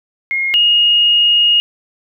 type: tone pair in turn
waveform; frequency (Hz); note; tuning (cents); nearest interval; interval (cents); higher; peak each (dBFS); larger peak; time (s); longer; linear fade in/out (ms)
sine; 2145 / 2863; C7 / F7; +42 / +42; perfect fourth; 500; second; -14 / -8; second; 0.31-0.54 / 0.54-1.6; second; 0
effects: none